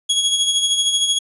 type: tone with tremolo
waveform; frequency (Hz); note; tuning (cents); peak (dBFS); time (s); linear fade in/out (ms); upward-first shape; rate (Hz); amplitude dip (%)
sawtooth; 3327; G#7; +2; -10; 0.09-1.19; 10; sine; 13; 50
effects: resampled to 24000 Hz